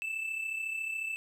triangle tone pair together, 2637 / 2671 Hz, E7 / E7, 0 / +22 cents, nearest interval unison, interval 22 cents, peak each -32 / -40 dBFS, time 0.02-1.16 s, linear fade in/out 0 ms, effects none

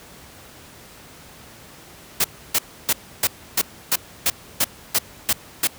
white noise bursts, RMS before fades -18 dBFS, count 11, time 2.2-5.673 s, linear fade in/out 5 ms, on 43 ms, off 300 ms, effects pink hiss -44 dBFS RMS until 5.78 s + high-pass 60 Hz 12 dB/octave

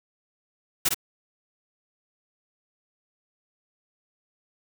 white noise with echo, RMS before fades -21 dBFS, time 0.85-0.89 s, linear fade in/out 10 ms, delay 55 ms, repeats 1, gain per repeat -4 dB, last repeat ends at 0.945 s, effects none

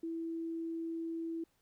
sine tone, 329.6 Hz, E4, in tune, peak -36 dBFS, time 0.03-1.44 s, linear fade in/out 5 ms, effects pink hiss -75 dBFS RMS until 1.61 s

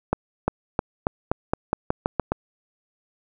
accelerating click train, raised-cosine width 1 ms, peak -6 dBFS, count 11, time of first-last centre 0.13-2.32 s, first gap 350 ms, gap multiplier 0.89, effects none

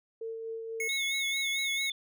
sine tone with tremolo, 451.2 Hz, A4, 44 cents sharp, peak -34 dBFS, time 0.21-0.88 s, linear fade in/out 5 ms, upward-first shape sine, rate 4.1 Hz, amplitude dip 30%
square tone, 2184 Hz, C#7, 26 cents flat, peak -31 dBFS, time 0.8-1.9 s, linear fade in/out 2 ms
sine tone with vibrato, 3633 Hz, A#7, 45 cents flat, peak -33 dBFS, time 0.89-1.92 s, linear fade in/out 2 ms, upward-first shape sine, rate 4.5 Hz, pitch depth 110 cents each way
effects none

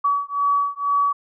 sine beating tone pair, 1137 / 1139.1 Hz, C#6 / C#6, +44 / +47 cents, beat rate 2.1 Hz, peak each -21 dBFS, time 0.04-1.13 s, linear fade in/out 10 ms, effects none

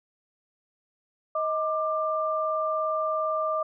sine tone pair together, 629.3 / 1188 Hz, D#5 / D6, +19 / +20 cents, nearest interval major seventh, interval 1101 cents, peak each -27 dBFS, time 1.35-3.63 s, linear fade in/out 5 ms, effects none

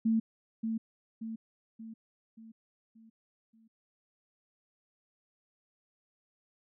sine tone with echo, 223.9 Hz, A3, 30 cents sharp, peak -24 dBFS, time 0.05-0.2 s, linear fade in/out 10 ms, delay 580 ms, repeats 6, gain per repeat -6 dB, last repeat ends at 3.68 s, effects none

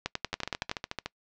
two click trains, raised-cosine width 0.2 ms, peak -12 / -15 dBFS, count 8 / 11, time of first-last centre 0.06-0.714 / 0.33-1.06 s, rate 10.7 / 13.7 Hz, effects noise-tail reverb RT60 0.1 s tail -24 dB re dry + low-pass 6000 Hz 12 dB/octave

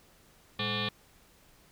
sine tone with frequency modulation, 1788 Hz, A6, 27 cents sharp, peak -29 dBFS, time 0.59-0.89 s, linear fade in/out 5 ms, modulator 317 Hz, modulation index 6.8, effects pink hiss -61 dBFS RMS until 1.71 s

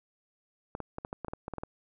clicks, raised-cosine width 1 ms, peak -22 dBFS, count 12, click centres 0.751 / 0.803 / 0.984 / 1.049 / 1.129 / 1.247 / 1.283 / 1.335 / 1.481 / 1.537 / 1.583 / 1.635 s, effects none

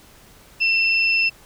sine tone pair together, 2689 / 5183 Hz, E7 / E8, +34 / -30 cents, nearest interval major seventh, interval 1136 cents, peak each -16 / -25 dBFS, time 0.6-1.3 s, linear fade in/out 20 ms, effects pink hiss -49 dBFS RMS until 1.45 s

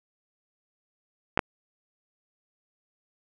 clicks, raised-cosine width 0.5 ms, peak -6 dBFS, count 2, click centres 1.375 / 1.392 s, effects none

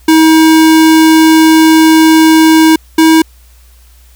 square tone pair in turn, 318.8 / 320.6 Hz, D#4 / E4, +42 / -48 cents, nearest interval unison, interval 10 cents, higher second, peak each -3 dBFS, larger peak neither, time 0.08-2.76 / 2.98-3.22 s, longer first, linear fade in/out 5 ms, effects added 60 Hz sine -38 dBFS peak until 4.15 s + white hiss -47 dBFS RMS until 4.15 s

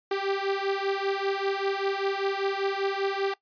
sawtooth beating tone pair, 390.2 / 395.3 Hz, G4 / G4, -8 / +15 cents, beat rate 5.1 Hz, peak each -25 / -25 dBFS, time 0.11-3.34 s, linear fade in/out 5 ms, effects noise-tail reverb RT60 0.1 s tail -19 dB re dry + resampled to 11025 Hz

